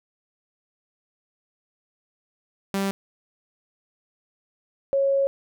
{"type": "tone pair in turn", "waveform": ["sawtooth", "sine"], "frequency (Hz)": [196, 549.9], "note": ["G3", "C#5"], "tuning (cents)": [0, -14], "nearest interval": "octave + tritone", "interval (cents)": 1786, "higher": "second", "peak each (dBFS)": [-19, -18], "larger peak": "second", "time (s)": [[2.74, 2.91], [4.93, 5.27]], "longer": "second", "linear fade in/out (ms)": 0, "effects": []}